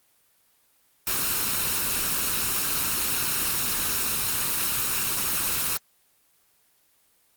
white noise with comb filter, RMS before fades -25 dBFS, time 1.07-5.77 s, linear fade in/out 0 ms, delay 0.74 ms, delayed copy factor +0.5, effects white hiss -64 dBFS RMS until 7.36 s + Opus 24 kbps

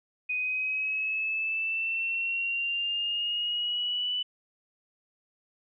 sine exponential sweep, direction up, 2489 to 2984 Hz, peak -27 dBFS, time 0.29-4.23 s, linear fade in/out 10 ms, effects none

